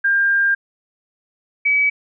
sine tone pair in turn, 1600 / 2282 Hz, G6 / C#7, +35 / +50 cents, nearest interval tritone, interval 615 cents, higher second, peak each -13 / -13 dBFS, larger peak neither, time 0.04-0.55 / 1.65-1.9 s, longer first, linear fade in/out 10 ms, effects none

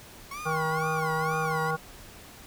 30% pulse tone with vibrato, 1083 Hz, C#6, 41 cents flat, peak -33 dBFS, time 0.31-1.71 s, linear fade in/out 5 ms, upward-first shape sine, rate 2.1 Hz, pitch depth 210 cents each way
harmonic tone, 158.5 Hz, D#3, 32 cents sharp, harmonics 1 / 3 / 5 / 7 / 9, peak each -32 / -32 / -32 / -32 / -32 dBFS, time 0.45-1.77 s, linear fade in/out 20 ms
effects pink hiss -48 dBFS RMS until 2.46 s

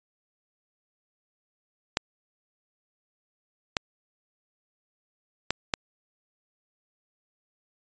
clicks, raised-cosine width 0.2 ms, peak -6 dBFS, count 4, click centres 1.971 / 3.768 / 5.506 / 5.738 s, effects resampled to 16000 Hz

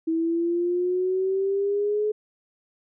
sine exponential sweep, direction up, 323 to 427.2 Hz, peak -21 dBFS, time 0.07-2.12 s, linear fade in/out 10 ms, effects none

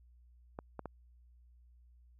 clicks, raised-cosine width 1 ms, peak -27 dBFS, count 3, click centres 0.589 / 0.793 / 0.857 s, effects added 60 Hz sine -59 dBFS peak until 2.19 s

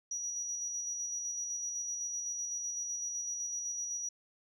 sine tone with tremolo, 5810 Hz, F#8, 32 cents flat, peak -33 dBFS, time 0.11-4.09 s, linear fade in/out 5 ms, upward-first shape square, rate 7.9 Hz, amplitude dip 30%, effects tanh soft clip ceiling -30 dBFS

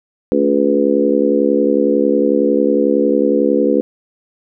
harmonic tone with a mistuned harmonic, 71 Hz, C#2, 42 cents sharp, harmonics 3 / 4 / 5 / 6 / 7, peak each -19 / -16 / -18 / -18 / -16 dBFS, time 0.32-3.81 s, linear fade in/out 0 ms, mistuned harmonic 3, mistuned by +28 cents, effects none

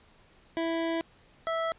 25% pulse tone pair in turn, 330 / 656 Hz, E4 / E5, +2 / -9 cents, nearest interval octave, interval 1189 cents, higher second, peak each -24 dBFS, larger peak neither, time 0.57-1.01 / 1.47-1.72 s, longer first, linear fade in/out 0 ms, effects pink hiss -60 dBFS RMS until 1.78 s + resampled to 8000 Hz

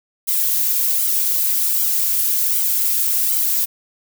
violet noise with flanger, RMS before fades -18 dBFS, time 0.27-3.66 s, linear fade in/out 20 ms, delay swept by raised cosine 1.1 to 3.6 ms, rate 1.3 Hz, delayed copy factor -0.95, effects none

